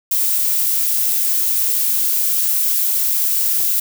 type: noise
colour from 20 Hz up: violet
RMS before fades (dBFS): -17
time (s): 0.11-3.8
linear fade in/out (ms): 5
effects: none

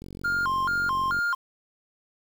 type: click train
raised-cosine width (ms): 3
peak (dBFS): -28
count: 55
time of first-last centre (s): 0.02-1.189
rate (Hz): 46.2
type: tone with vibrato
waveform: triangle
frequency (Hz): 1219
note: D#6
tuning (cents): -36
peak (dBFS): -21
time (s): 0.24-1.35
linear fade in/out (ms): 10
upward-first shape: square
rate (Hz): 2.3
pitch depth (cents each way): 250
effects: 8-bit

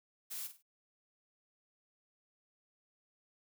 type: noise with echo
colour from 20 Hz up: blue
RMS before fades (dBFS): -42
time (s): 0.3-0.48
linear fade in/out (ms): 20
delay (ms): 49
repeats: 3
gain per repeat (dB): -10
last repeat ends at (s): 0.627
effects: none

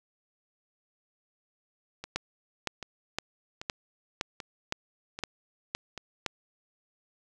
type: two click trains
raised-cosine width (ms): 0.2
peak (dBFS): -21 / -12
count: 6 / 9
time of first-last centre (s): 2.04-5.977 / 2.16-6.263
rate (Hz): 1.27 / 1.95
effects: none

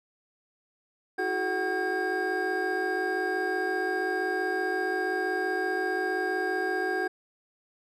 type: tone cluster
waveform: triangle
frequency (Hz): 324.9 / 370.6 / 425.9 / 750 / 1613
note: E4 / F#4 / G#4 / F#5 / G6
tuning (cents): -25 / +3 / +44 / +23 / +49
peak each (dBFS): -35 / -29 / -33 / -31 / -29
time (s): 1.18-7.08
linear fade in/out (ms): 10
effects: none

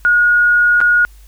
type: tone with dropouts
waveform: sine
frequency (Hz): 1443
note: F#6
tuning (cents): -44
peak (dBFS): -8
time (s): 0.05-1.05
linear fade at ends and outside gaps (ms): 0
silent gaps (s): 0.804-0.813
effects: added 50 Hz sine -38 dBFS peak until 1.27 s + white hiss -51 dBFS RMS until 1.27 s

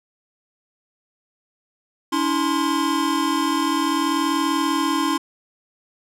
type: tone cluster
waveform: square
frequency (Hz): 284.5 / 325 / 1050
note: C#4 / E4 / C6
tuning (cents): +45 / -24 / +6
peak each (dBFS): -24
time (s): 2.12-5.18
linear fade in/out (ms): 10
effects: low-pass 11000 Hz 12 dB/octave

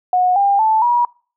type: tone with pitch steps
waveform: sine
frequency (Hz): 729 / 799.6 / 877 / 961.9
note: F#5 / G5 / A5 / B5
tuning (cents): -26 / +34 / -6 / -46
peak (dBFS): -11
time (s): 0.13-1.05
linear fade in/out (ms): 2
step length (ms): 230
effects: noise-tail reverb RT60 0.4 s tail -24 dB re dry

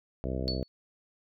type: harmonic tone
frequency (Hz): 64.6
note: C2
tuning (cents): -21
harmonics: 1 / 2 / 3 / 4 / 5 / 6 / 7 / 8 / 9 / 10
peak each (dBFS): -34 / -37 / -39 / -40 / -41 / -42 / -42 / -43 / -44 / -44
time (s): 0.24-0.63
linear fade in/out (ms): 0
type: tone with exponential decay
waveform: sine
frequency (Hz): 4435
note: C#8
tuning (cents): 0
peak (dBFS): -27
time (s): 0.48-0.68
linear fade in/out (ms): 0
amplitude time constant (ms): 43
effects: none

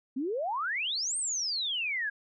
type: exponential two-way sweep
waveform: sine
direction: up then down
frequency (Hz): 245.7 to 8870 to 1603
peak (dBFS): -29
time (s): 0.16-2.1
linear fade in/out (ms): 10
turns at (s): 1.17
effects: none

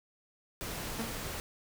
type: noise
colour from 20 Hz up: pink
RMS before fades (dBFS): -39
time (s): 0.61-1.4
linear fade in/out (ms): 0
type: tone with exponential decay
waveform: sawtooth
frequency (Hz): 227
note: A#3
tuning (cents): -46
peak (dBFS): -29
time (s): 0.99-1.25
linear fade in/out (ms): 5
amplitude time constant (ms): 55
effects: none

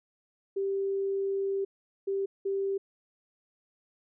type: tone bursts at uneven times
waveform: sine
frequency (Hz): 392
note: G4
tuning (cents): 0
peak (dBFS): -27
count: 3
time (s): 0.56-1.65 / 2.07-2.26 / 2.45-2.78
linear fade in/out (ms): 10
effects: none

